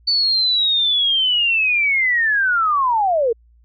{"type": "linear sweep", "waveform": "sine", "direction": "down", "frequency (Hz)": [4532, 435.3], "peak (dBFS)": -14, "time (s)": [0.07, 3.33], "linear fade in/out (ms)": 10, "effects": ["added 58 Hz sine -49 dBFS peak until 3.64 s"]}